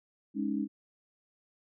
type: chord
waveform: sine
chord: Ab suspended fourth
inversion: none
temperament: equal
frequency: 207.7 / 277.2 / 311.1 Hz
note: Ab3 / Db4 / Eb4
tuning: 0 / 0 / 0 cents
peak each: -33 / -33 / -35 dBFS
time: 0.34-0.68 s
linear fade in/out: 50 ms
effects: none